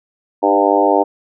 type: harmonic tone with a mistuned harmonic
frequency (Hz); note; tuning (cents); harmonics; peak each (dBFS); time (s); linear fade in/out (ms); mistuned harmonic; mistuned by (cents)
100.4; G2; +42; 3 / 4 / 5 / 6 / 7 / 8 / 9; -18 / -18 / -18 / -18 / -18 / -18 / -18; 0.42-1.04; 20; 4; -16
effects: none